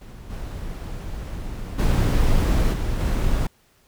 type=noise with level steps; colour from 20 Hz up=brown; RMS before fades=-38 / -31 / -18 / -24 / -21 dBFS; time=0.01-3.47 s; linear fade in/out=5 ms; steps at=0.29 / 1.78 / 2.72 / 2.99 s; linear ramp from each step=20 ms; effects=pink hiss -60 dBFS RMS until 3.87 s